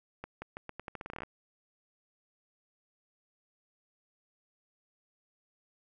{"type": "accelerating click train", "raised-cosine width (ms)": 0.5, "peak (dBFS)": -25, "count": 16, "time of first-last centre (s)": [0.24, 1.234], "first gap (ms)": 180, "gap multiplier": 0.83, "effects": []}